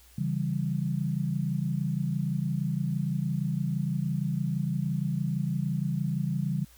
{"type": "chord", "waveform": "sine", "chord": "C# diminished", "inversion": "none", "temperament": "equal", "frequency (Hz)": [138.59, 164.81, 196], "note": ["C#3", "E3", "G3"], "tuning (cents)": [0, 0, 0], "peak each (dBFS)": [-30, -30, -32], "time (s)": [0.18, 6.65], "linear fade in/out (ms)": 5, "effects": ["added 60 Hz sine -56 dBFS peak until 6.77 s", "white hiss -58 dBFS RMS until 6.77 s"]}